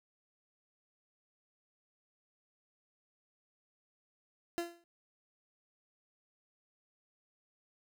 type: tone with exponential decay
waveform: 30% pulse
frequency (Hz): 342.2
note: F4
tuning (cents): -35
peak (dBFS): -28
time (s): 4.58-4.84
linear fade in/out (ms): 0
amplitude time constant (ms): 55
effects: none